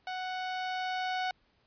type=tone with level ramp; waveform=sawtooth; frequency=741 Hz; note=F#5; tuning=2 cents sharp; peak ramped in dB=-31 to -26 dBFS; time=0.07-1.31 s; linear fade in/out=2 ms; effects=pink hiss -70 dBFS RMS until 1.66 s + resampled to 11025 Hz